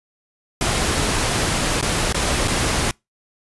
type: noise with dropouts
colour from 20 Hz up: pink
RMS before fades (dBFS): -20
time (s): 0.61-2.91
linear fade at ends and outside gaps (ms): 1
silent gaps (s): 1.812-1.826 / 2.125-2.145 / 2.476-2.48
effects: noise-tail reverb RT60 0.2 s tail -26 dB re dry + resampled to 24000 Hz